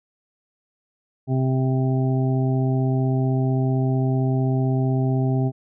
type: harmonic tone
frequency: 130.81 Hz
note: C3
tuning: in tune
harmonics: 1 / 2 / 3 / 5 / 6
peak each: -19 / -25 / -29 / -33 / -35 dBFS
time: 1.27-5.52 s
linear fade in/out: 50 ms
effects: none